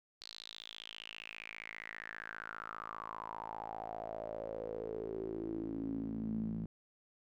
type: tone with band-pass filter sweep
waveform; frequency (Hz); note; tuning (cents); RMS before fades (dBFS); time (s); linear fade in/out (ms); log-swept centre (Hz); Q
sawtooth; 55; A1; 0; -43; 0.21-6.66; 5; 4400 to 190; 7.2
effects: none